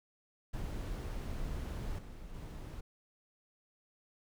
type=noise with level steps; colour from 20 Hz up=brown; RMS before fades=-39 / -48 / -44 dBFS; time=0.53-2.81 s; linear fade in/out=10 ms; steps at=1.98 / 2.34 s; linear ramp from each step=10 ms; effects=none